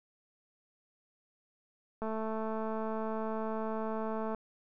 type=click train; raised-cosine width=1 ms; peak=-24 dBFS; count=513; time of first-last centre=2.02-4.347 s; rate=220 Hz; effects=none